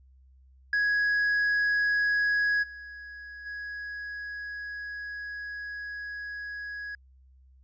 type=tone with level steps; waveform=triangle; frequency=1665 Hz; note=G#6; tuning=4 cents sharp; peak=-21 / -39 / -33 dBFS; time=0.73-6.95 s; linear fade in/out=2 ms; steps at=2.62 / 3.45 s; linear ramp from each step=20 ms; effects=added 65 Hz sine -54 dBFS peak until 7.63 s + resampled to 16000 Hz